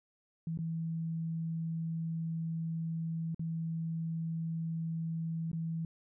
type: tone with dropouts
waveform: sine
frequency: 163.6 Hz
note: E3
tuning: 13 cents flat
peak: -33 dBFS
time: 0.47-5.85 s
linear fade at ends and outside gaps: 2 ms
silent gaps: 0.575-0.588 / 3.346-3.394 / 5.516-5.53 s
effects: none